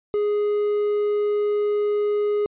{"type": "tone", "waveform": "triangle", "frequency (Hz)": 415.3, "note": "G#4", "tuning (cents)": 0, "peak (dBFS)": -17, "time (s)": [0.14, 2.46], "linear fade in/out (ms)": 0, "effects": ["resampled to 8000 Hz"]}